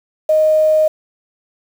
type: tone with quantisation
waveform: sine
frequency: 622 Hz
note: D#5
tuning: 1 cent flat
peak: -9 dBFS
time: 0.29-0.88 s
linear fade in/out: 5 ms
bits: 6
effects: none